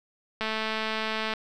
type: click train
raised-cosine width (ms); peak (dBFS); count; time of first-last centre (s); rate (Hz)
0.3; -14; 204; 0.41-1.337; 219
effects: none